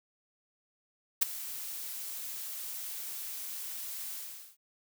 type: noise with ADSR envelope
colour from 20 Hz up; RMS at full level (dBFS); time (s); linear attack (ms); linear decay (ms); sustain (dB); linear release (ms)
blue; -22; 1.21-4.57; 15; 11; -18; 440
effects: none